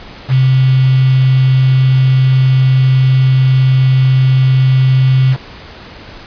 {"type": "tone with quantisation", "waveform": "sine", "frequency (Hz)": 130.81, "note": "C3", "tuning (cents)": 0, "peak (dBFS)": -6, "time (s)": [0.28, 5.37], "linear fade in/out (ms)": 50, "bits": 4, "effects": ["pink hiss -33 dBFS RMS until 6.26 s", "resampled to 11025 Hz"]}